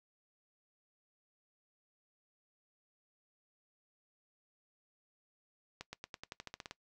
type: accelerating click train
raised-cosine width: 0.2 ms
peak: -26 dBFS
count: 12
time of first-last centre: 5.81-6.711 s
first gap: 120 ms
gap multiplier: 0.92
effects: noise-tail reverb RT60 0.1 s tail -20 dB re dry